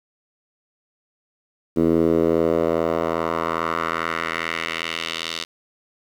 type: tone with band-pass filter sweep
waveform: 10% pulse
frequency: 82.41 Hz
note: E2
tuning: in tune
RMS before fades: -22 dBFS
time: 1.76-5.45 s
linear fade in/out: 20 ms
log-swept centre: 310 to 3900 Hz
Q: 1.8
effects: 8-bit